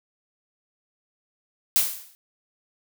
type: noise with exponential decay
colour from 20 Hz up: blue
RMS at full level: -17 dBFS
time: 1.76-2.15 s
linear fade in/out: 0 ms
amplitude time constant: 83 ms
effects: none